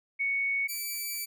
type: tone pair in turn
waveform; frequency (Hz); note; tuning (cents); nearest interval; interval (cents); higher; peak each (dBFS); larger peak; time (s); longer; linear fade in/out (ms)
sine / 5% pulse; 2222 / 2315; C#7 / D7; +4 / -25; minor second; 71; second; -26 / -23; second; 0.19-0.68 / 0.68-1.26; second; 20
effects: none